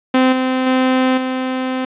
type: tone with level steps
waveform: sawtooth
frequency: 258.4 Hz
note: C4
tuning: 21 cents flat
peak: -6 / -11 / -8 / -14 dBFS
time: 0.14-1.85 s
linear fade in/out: 5 ms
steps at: 0.32 / 0.66 / 1.17 s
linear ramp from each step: 10 ms
effects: resampled to 8000 Hz + 8-bit